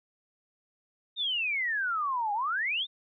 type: exponential two-way sweep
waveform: sine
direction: down then up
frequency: 3729 to 802 to 3729 Hz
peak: -27 dBFS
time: 1.16-2.87 s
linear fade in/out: 50 ms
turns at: 2.33 s
effects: none